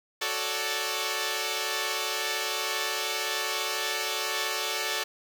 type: chord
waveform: 5% pulse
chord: D major seventh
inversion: first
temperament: equal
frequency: 370 / 440 / 554.4 / 587.3 Hz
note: F#4 / A4 / C#5 / D5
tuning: 0 / 0 / 0 / 0 cents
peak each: -24 / -20 / -25 / -22 dBFS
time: 0.21-5.04 s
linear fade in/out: 10 ms
effects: none